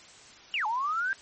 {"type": "linear two-way sweep", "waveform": "sine", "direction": "down then up", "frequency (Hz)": [2986, 830.6, 1606], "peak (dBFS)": -26, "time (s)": [0.54, 1.13], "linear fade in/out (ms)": 0, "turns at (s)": 0.66, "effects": ["white hiss -51 dBFS RMS until 1.21 s", "MP3 32 kbps"]}